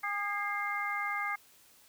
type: harmonic tone with a mistuned harmonic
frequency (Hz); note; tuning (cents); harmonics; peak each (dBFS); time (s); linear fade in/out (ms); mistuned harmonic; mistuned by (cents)
406.8; G#4; -36; 2 / 3 / 4 / 5; -39 / -36 / -39 / -35; 0.03-1.36; 10; 5; +58
effects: white hiss -61 dBFS RMS until 1.88 s